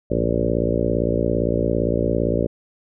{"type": "harmonic tone with a mistuned harmonic", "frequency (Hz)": 57.6, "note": "A#1", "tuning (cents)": -20, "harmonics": [1, 2, 3, 4, 5, 6, 7, 8, 9, 10], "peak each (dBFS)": [-27, -27, -27, -27, -27, -27, -27, -27, -27, -27], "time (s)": [0.1, 2.47], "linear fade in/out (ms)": 10, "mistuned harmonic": 2, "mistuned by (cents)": -66, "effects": []}